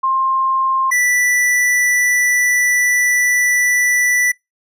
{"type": "tone pair in turn", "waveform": ["sine", "square"], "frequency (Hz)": [1059, 1971.6], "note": ["C6", "B6"], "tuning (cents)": [21, -3], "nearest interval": "major seventh", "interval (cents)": 1076, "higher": "second", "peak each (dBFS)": -13, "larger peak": "neither", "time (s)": [[0.03, 0.91], [0.91, 4.32]], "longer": "second", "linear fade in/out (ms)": 10, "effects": ["noise-tail reverb RT60 0.2 s tail -25 dB re dry", "resampled to 32000 Hz"]}